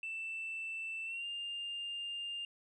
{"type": "tone with pitch glide", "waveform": "sine", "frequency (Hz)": [2661, 2805], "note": ["E7", "F7"], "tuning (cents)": [16, 7], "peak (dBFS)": -37, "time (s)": [0.03, 2.45], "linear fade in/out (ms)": 2, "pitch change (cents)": 91, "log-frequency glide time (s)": [1.05, 1.26], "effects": ["tanh soft clip ceiling -35 dBFS"]}